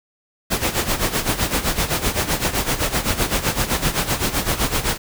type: noise with tremolo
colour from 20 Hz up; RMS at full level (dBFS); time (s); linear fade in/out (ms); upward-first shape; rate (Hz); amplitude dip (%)
pink; -18; 0.5-4.98; 20; sine; 7.8; 75
effects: none